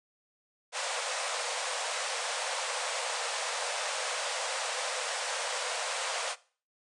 pink band-pass noise, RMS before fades -34 dBFS, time 0.72-6.36 s, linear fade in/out 50 ms, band 480 to 9500 Hz, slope 96 dB/octave, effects noise-tail reverb RT60 0.4 s tail -19 dB re dry

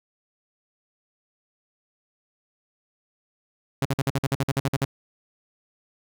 sawtooth tone bursts, 136.6 Hz, C#3, 25 cents flat, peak -17 dBFS, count 13, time 3.82-4.849 s, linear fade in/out 2 ms, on 33 ms, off 50 ms, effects none

